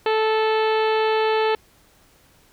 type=harmonic tone; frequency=437.8 Hz; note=A4; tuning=9 cents flat; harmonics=1 / 2 / 3 / 4 / 5 / 6 / 7 / 8 / 9 / 10; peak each=-19 / -23 / -30 / -31 / -35 / -32 / -35 / -38 / -40 / -41 dBFS; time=0.06-1.55 s; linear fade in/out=2 ms; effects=pink hiss -56 dBFS RMS until 2.52 s